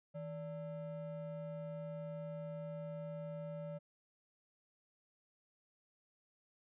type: ring-modulated tone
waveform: triangle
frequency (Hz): 370.4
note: F#4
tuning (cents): +2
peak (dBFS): -37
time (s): 0.14-3.79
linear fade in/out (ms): 20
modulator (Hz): 210
effects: resampled to 8000 Hz